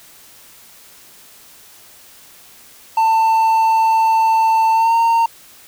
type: tone with pitch glide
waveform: triangle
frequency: 893 to 918.6 Hz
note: A5 to A#5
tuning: +25 to -26 cents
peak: -9 dBFS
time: 2.97-5.26 s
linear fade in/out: 5 ms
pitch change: +49 cents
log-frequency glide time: 4.73-4.94 s
effects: white hiss -44 dBFS RMS until 5.67 s